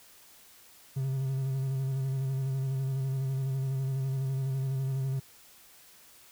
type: tone with vibrato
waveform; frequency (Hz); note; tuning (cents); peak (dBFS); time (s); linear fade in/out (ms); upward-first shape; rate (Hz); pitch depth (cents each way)
triangle; 133.7; C3; +38; -26; 0.96-5.2; 10; square; 12; 26
effects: white hiss -56 dBFS RMS until 6.31 s